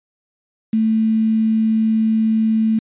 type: tone with quantisation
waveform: sine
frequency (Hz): 220.9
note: A3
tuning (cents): +7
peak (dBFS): -13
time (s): 0.73-2.79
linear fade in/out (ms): 5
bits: 6
effects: resampled to 8000 Hz